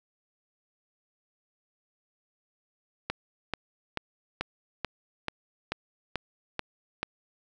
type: click train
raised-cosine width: 0.3 ms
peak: -13 dBFS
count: 10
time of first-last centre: 3.1-7.03 s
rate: 2.29 Hz
effects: none